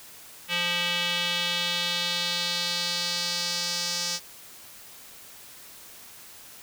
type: tone with band-pass filter sweep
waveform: square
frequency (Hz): 174.61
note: F3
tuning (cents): 0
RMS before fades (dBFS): -28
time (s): 0.48-4.2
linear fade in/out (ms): 50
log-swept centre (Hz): 2900 to 5400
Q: 2.7
effects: white hiss -47 dBFS RMS until 6.62 s